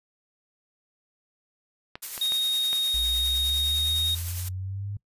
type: clicks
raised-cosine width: 0.3 ms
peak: -20 dBFS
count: 4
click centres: 1.955 / 2.178 / 2.321 / 2.73 s
type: noise with tremolo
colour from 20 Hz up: blue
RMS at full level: -32 dBFS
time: 2.02-4.49 s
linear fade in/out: 10 ms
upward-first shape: triangle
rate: 9.8 Hz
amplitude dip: 45%
type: tone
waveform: triangle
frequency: 3729 Hz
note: A#7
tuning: in tune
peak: -21 dBFS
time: 2.21-4.15 s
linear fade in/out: 5 ms
type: linear sweep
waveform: sine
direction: up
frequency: 57.3 to 102.5 Hz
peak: -30 dBFS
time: 2.94-4.97 s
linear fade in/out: 5 ms
effects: noise-tail reverb RT60 0.1 s tail -23 dB re dry + resampled to 32000 Hz